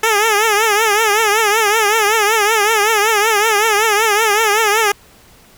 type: tone with vibrato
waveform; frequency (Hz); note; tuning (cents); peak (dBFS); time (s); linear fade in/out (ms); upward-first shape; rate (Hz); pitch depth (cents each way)
10% pulse; 428.8; A4; -45; -3; 0.03-4.92; 5; triangle; 5.3; 130
effects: pink hiss -46 dBFS RMS until 5.57 s